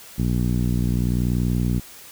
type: tone with low-pass filter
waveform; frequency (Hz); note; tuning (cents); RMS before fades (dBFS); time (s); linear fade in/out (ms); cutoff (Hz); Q
10% pulse; 60.7; B1; -29; -21; 0.18-1.8; 10; 200; 1.1
effects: white hiss -43 dBFS RMS until 2.11 s